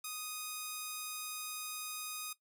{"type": "tone", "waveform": "5% pulse", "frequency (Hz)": 1244, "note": "D#6", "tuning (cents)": -1, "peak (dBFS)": -28, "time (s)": [0.04, 2.33], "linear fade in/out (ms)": 5, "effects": ["noise-tail reverb RT60 0.1 s tail -17 dB re dry"]}